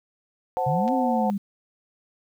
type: chord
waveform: sine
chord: F# diminished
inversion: second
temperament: equal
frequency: 523.3 / 740 / 880 Hz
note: C5 / F#5 / A5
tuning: 0 / 0 / 0 cents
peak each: -27 / -25 / -28 dBFS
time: 0.57-1.3 s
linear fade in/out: 0 ms
type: exponential two-way sweep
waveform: sine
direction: up then down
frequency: 130.9 to 269.2 to 194.9 Hz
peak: -23 dBFS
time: 0.66-1.38 s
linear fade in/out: 10 ms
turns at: 0.93 s
type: clicks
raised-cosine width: 0.2 ms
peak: -23 / -27 dBFS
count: 2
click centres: 0.879 / 0.887 s
effects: 9-bit